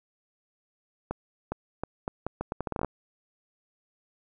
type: accelerating click train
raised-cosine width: 1 ms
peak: -16 dBFS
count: 15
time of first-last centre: 1.11-2.847 s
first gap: 410 ms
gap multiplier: 0.77
effects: none